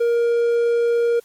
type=tone; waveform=triangle; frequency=470.4 Hz; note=A#4; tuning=16 cents sharp; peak=-13 dBFS; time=0-1.2 s; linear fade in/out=10 ms; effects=white hiss -54 dBFS RMS until 1.24 s + MP3 64 kbps